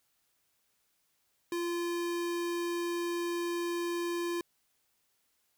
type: tone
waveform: square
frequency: 344.9 Hz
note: F4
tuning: 22 cents flat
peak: -32 dBFS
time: 1.52-4.41 s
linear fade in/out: 2 ms
effects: white hiss -75 dBFS RMS until 5.57 s